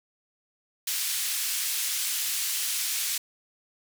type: band-pass noise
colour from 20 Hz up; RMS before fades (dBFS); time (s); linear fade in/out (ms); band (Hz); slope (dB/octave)
white; -29; 0.87-3.18; 5; 2300 to 14000; 12
effects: none